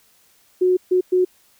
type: tone bursts at uneven times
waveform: sine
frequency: 365.9 Hz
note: F#4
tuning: 19 cents flat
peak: -13 dBFS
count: 3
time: 0.61-0.77 / 0.91-1.01 / 1.12-1.25 s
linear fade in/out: 10 ms
effects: white hiss -57 dBFS RMS until 1.59 s